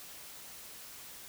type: silence
effects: white hiss -49 dBFS RMS until 1.28 s